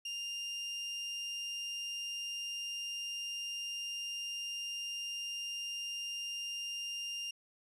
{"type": "tone", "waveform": "30% pulse", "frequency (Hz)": 2800, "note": "F7", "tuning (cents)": 4, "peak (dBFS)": -35, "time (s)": [0.05, 7.31], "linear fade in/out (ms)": 5, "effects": ["resampled to 24000 Hz"]}